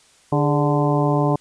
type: harmonic tone with a mistuned harmonic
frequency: 146.83 Hz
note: D3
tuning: in tune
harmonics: 1 / 2 / 3 / 4 / 5 / 6 / 7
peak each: -19 / -22 / -24 / -25 / -26 / -27 / -27 dBFS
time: 0.32-1.36 s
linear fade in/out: 5 ms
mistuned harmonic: 3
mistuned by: -85 cents
effects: white hiss -54 dBFS RMS until 1.4 s + resampled to 22050 Hz